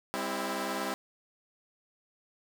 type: chord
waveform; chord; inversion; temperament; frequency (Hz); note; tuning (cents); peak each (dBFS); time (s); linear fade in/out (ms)
10% pulse; C major; second; equal with one note detuned; 201 / 261.6 / 329.6; G3 / C4 / E4; +44 / 0 / 0; -28; 0.14-0.94; 0
effects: none